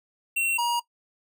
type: tone pair in turn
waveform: square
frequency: 2727 / 950.6 Hz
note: F7 / A#5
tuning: -42 / +34 cents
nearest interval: octave + tritone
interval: 1824 cents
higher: first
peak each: -23 dBFS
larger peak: neither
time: 0.36-0.58 / 0.58-0.8 s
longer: neither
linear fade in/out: 10 ms
effects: noise-tail reverb RT60 0.1 s tail -19 dB re dry